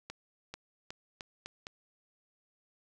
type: accelerating click train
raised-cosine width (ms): 0.2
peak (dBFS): -24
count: 6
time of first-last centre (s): 0.1-1.669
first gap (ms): 440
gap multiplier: 0.83
effects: none